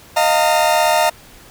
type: chord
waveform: 40% pulse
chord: Eb suspended second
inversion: none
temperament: equal with one note detuned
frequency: 622.3 / 698.5 / 910.5 Hz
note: Eb5 / F5 / Bb5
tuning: 0 / 0 / -41 cents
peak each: -16 dBFS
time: 0.16-1.1 s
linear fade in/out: 10 ms
effects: pink hiss -43 dBFS RMS until 1.5 s